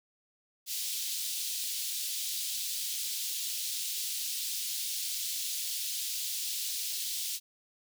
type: high-pass noise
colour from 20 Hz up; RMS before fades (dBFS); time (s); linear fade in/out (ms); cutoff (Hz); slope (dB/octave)
pink; -35; 0.66-7.4; 50; 3400; 24
effects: none